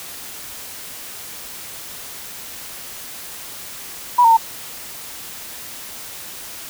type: tone with pitch steps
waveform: sine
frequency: 977 / 915 / 905 Hz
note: B5 / A#5 / A5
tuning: -19 / -32 / +48 cents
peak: -8 dBFS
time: 4.18-4.372 s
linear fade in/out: 10 ms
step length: 64 ms
effects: white hiss -34 dBFS RMS until 6.69 s